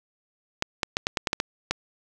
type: clicks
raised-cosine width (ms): 0.2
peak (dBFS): -6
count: 9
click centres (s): 0.624 / 0.832 / 0.969 / 1.069 / 1.172 / 1.272 / 1.331 / 1.401 / 1.71
effects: none